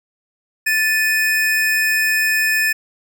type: tone pair together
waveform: square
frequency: 1755.3 / 2489 Hz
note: A6 / D#7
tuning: -5 / 0 cents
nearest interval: tritone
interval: 605 cents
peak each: -17 / -20 dBFS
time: 0.66-2.73 s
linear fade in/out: 10 ms
effects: none